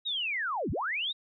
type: linear two-way sweep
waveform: sine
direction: down then up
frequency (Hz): 3854 to 55 to 3854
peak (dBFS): -29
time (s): 0.05-1.13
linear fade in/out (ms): 20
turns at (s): 0.71
effects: none